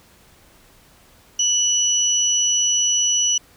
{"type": "tone pair together", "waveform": "sine", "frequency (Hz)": [2955, 5910], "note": ["F#7", "F#8"], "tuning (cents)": [-3, -3], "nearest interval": "octave", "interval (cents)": 1200, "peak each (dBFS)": [-21, -17], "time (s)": [1.39, 3.38], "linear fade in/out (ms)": 5, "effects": ["pink hiss -52 dBFS RMS until 3.56 s"]}